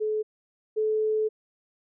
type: tone pair in turn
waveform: sine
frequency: 429.8 / 432.8 Hz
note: A4 / A4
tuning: -41 / -29 cents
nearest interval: unison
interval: 12 cents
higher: second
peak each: -24 / -22 dBFS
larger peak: second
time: 0-0.23 / 0.76-1.29 s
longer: second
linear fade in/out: 20 ms
effects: none